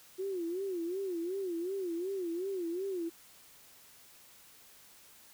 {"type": "tone with vibrato", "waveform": "sine", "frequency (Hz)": 362.2, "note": "F#4", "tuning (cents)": -37, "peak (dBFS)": -33, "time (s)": [0.18, 3.1], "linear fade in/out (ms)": 20, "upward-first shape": "sine", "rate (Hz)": 2.7, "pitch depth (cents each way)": 150, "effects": ["white hiss -58 dBFS RMS until 5.33 s"]}